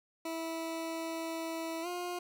20% pulse tone with pitch glide, 327.2 to 354.8 Hz, E4 to F4, -13 to +27 cents, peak -31 dBFS, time 0.25-2.19 s, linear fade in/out 5 ms, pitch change +140 cents, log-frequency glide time 1.82-1.87 s, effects none

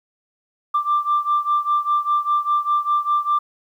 sine beating tone pair, 1180 / 1185 Hz, D6 / D6, +8 / +15 cents, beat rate 5 Hz, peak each -18 / -20 dBFS, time 0.74-3.39 s, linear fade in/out 10 ms, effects tanh soft clip ceiling -11 dBFS + 9-bit

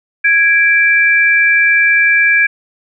sine tone pair together, 1655 / 2341 Hz, G#6 / D7, -6 / -6 cents, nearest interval tritone, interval 600 cents, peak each -10 dBFS, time 0.24-2.47 s, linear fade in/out 10 ms, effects none

